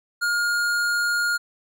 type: tone with tanh clipping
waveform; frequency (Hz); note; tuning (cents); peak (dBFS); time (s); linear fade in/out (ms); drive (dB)
sine; 1421; F6; +30; -22; 0.21-1.38; 20; 18
effects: none